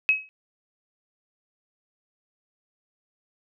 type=tone with exponential decay; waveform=sine; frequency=2558 Hz; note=D#7; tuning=47 cents sharp; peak=-13 dBFS; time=0.09-0.29 s; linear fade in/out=0 ms; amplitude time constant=43 ms; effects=none